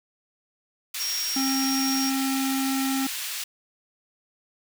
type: high-pass noise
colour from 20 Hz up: pink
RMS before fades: -32 dBFS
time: 0.94-3.44 s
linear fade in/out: 5 ms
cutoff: 2400 Hz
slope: 12 dB/octave
type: tone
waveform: sine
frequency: 5588 Hz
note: F8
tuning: in tune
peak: -27 dBFS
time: 0.99-2.11 s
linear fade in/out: 20 ms
type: harmonic tone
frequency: 268.1 Hz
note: C4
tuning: 42 cents sharp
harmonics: 1 / 3 / 5 / 7 / 9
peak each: -24 / -34 / -38 / -41 / -43 dBFS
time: 1.36-3.07 s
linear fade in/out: 5 ms
effects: none